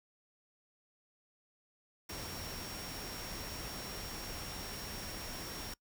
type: tone in noise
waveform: sine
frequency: 5560 Hz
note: F8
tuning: 9 cents flat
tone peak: -48 dBFS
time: 2.09-5.74 s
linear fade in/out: 5 ms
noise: pink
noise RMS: -44 dBFS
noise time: 2.09-5.74 s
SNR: -7 dB
effects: noise-tail reverb RT60 0.1 s tail -24 dB re dry